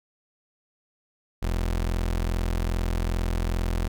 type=tone; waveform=30% pulse; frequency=42.46 Hz; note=F1; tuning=48 cents flat; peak=-21 dBFS; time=1.42-3.88 s; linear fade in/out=10 ms; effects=none